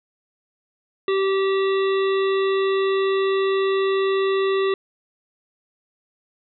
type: harmonic tone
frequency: 387.8 Hz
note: G4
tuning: 19 cents flat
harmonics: 1 / 3 / 5 / 7 / 9 / 10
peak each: -18 / -28 / -32 / -35 / -37 / -38 dBFS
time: 1.08-4.74 s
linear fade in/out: 2 ms
effects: none